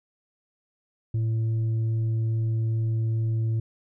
triangle tone with tanh clipping, 112.2 Hz, A2, 34 cents sharp, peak -23 dBFS, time 1.14-3.6 s, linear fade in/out 5 ms, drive 8 dB, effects none

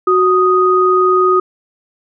sine tone pair together, 370 / 1244.5 Hz, F#4 / D#6, 0 / 0 cents, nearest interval octave + major sixth, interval 2100 cents, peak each -11 dBFS, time 0.07-1.4 s, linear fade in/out 5 ms, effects none

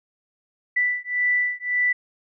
sine beating tone pair, 1975.5 / 1977.3 Hz, B6 / B6, 0 / +2 cents, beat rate 1.8 Hz, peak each -23 dBFS, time 0.76-1.93 s, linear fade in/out 10 ms, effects none

